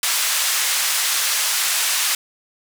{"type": "band-pass noise", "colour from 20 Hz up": "white", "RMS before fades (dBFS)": -20, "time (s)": [0.03, 2.15], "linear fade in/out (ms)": 2, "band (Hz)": [1100, 10000], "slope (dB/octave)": 12, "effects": []}